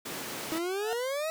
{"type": "high-pass noise", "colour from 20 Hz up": "pink", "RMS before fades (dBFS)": -38, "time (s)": [0.05, 0.59], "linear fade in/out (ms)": 10, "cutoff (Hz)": 210, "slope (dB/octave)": 12}
{"type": "exponential sweep", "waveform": "40% pulse", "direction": "up", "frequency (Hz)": [314.2, 651], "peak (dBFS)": -29, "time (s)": [0.52, 1.3], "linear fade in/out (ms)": 0}
{"type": "tone with exponential growth", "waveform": "35% pulse", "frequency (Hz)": 724, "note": "F#5", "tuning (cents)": -38, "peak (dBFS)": -29, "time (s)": [0.72, 0.93], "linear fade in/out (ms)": 0, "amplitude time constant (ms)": 44}
{"effects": []}